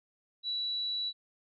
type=tone; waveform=sine; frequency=3933 Hz; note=B7; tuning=8 cents flat; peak=-31 dBFS; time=0.43-1.13 s; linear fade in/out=50 ms; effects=none